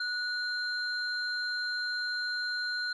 sine tone pair together, 1469 / 4155 Hz, F#6 / C8, -13 / -13 cents, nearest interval octave + tritone, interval 1800 cents, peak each -31 / -34 dBFS, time 0-2.93 s, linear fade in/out 5 ms, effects tanh soft clip ceiling -24 dBFS

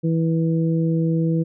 harmonic tone, 163.5 Hz, E3, 14 cents flat, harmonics 1 / 2 / 3, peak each -18 / -24 / -28 dBFS, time 0.03-1.44 s, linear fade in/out 20 ms, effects none

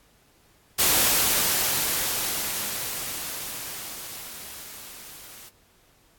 white noise with level ramp, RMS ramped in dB -19 to -45 dBFS, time 0.78-5.5 s, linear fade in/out 20 ms, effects pink hiss -60 dBFS RMS until 6.18 s + AAC 64 kbps

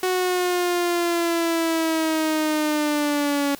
sawtooth linear sweep, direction down, 370 to 281.3 Hz, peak -16 dBFS, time 0.03-3.55 s, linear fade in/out 2 ms, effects white hiss -44 dBFS RMS until 3.59 s

